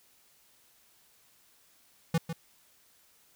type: tone with echo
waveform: square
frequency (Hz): 164.81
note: E3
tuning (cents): 0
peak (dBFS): -24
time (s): 2.14-2.18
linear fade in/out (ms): 5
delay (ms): 150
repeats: 1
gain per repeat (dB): -9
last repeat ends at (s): 2.33
effects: white hiss -64 dBFS RMS until 3.35 s